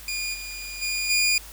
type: tone with level steps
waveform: 20% pulse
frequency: 2430 Hz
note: D#7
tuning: 42 cents flat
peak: -22 / -29 / -20 / -14 dBFS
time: 0.08-1.38 s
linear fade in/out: 2 ms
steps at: 0.33 / 0.81 / 1.09 s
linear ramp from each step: 20 ms
effects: added 50 Hz sine -44 dBFS peak until 1.52 s + white hiss -44 dBFS RMS until 1.52 s